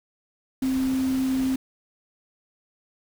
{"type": "tone in noise", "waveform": "sine", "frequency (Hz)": 262.4, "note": "C4", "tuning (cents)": 5, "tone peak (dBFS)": -21, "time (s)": [0.62, 1.56], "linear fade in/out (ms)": 5, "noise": "pink", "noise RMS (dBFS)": -38, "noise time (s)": [0.62, 1.56], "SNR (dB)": 14, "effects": []}